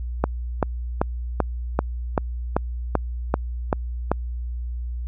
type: click train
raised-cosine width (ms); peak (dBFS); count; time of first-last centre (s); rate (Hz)
1; -4; 11; 0.24-4.116; 2.58
effects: added 60 Hz sine -26 dBFS peak until 5.07 s